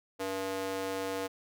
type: tone with high-pass filter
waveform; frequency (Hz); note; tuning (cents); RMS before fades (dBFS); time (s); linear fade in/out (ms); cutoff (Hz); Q
square; 96.1; G2; -34; -35; 0.19-1.28; 20; 430; 1.8
effects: none